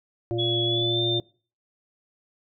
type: harmonic tone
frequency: 116.54 Hz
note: A#2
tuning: in tune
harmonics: 1 / 3 / 5 / 6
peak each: -29 / -26 / -35 / -39 dBFS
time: 0.31-1.2 s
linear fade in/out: 0 ms
type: tone with pitch glide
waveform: sine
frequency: 3374 to 3595 Hz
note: G#7 to A7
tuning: +27 to +36 cents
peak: -24 dBFS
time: 0.38-1.2 s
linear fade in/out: 20 ms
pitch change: +109 cents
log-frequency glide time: 0.65-1.02 s
effects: noise-tail reverb RT60 0.4 s tail -22 dB re dry